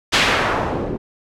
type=noise with low-pass filter sweep; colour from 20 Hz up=white; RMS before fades=-19 dBFS; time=0.12-0.98 s; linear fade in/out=20 ms; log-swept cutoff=4000 to 310 Hz; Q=1; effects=none